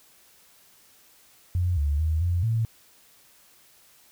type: tone with pitch steps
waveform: sine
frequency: 89 / 72.4 / 79.1 / 87.4 / 113.2 Hz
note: F2 / D2 / D#2 / F2 / A2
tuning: +33 / -24 / +29 / +2 / +50 cents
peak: -21 dBFS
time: 1.55-2.65 s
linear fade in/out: 0 ms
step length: 220 ms
effects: white hiss -57 dBFS RMS until 4.11 s